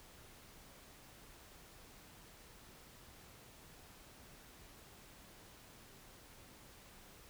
silence, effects pink hiss -59 dBFS RMS until 7.29 s

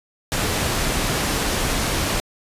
pink low-pass noise, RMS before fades -22 dBFS, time 0.32-2.2 s, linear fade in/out 0 ms, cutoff 12000 Hz, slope 12 dB/octave, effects resampled to 32000 Hz

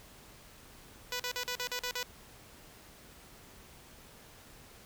5% pulse tone bursts, 493.9 Hz, B4, in tune, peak -22 dBFS, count 8, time 1.12-2.03 s, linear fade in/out 2 ms, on 77 ms, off 42 ms, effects pink hiss -55 dBFS RMS until 4.85 s

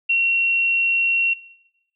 sine tone, 2733 Hz, F7, 38 cents flat, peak -15 dBFS, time 0.09-1.34 s, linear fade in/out 10 ms, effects noise-tail reverb RT60 1.0 s tail -22 dB re dry

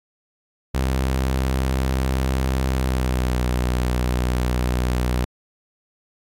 sawtooth tone with pitch glide, 65.41 to 61.81 Hz, C2 to B1, 0 to +2 cents, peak -15 dBFS, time 0.74-5.25 s, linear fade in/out 10 ms, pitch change -98 cents, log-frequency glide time 2.69-3.41 s, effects AAC 64 kbps

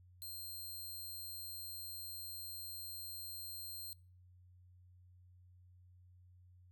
5% pulse tone, 4180 Hz, C8, 2 cents flat, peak -38 dBFS, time 0.22-3.93 s, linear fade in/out 0 ms, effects noise-tail reverb RT60 0.4 s tail -25 dB re dry + added 90 Hz sine -60 dBFS peak until 6.71 s

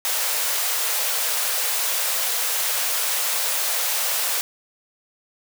white high-pass noise, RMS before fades -23 dBFS, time 0.05-4.41 s, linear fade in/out 0 ms, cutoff 450 Hz, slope 96 dB/octave, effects none

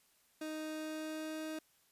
30% pulse tone with pitch glide, 311.1 to 313.4 Hz, D#4 to D#4, 0 to +13 cents, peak -37 dBFS, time 0.41-1.59 s, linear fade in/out 5 ms, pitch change +13 cents, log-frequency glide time 0.78-1.42 s, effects white hiss -71 dBFS RMS until 1.91 s + resampled to 32000 Hz

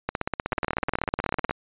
two click trains, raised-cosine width 0.5 ms, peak -10 / -10 dBFS, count 24 / 20, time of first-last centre 0.09-1.51 / 0.53-1.494 s, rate 16.2 / 19.7 Hz, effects resampled to 8000 Hz

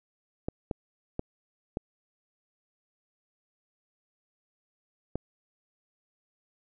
clicks, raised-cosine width 2 ms, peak -17 dBFS, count 5, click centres 0.485 / 0.712 / 1.194 / 1.771 / 5.156 s, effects none

